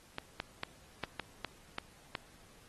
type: clicks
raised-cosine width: 0.3 ms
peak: -20 dBFS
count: 8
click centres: 0.184 / 0.401 / 0.634 / 1.037 / 1.197 / 1.447 / 1.784 / 2.152 s
effects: pink hiss -61 dBFS RMS until 2.68 s + AAC 32 kbps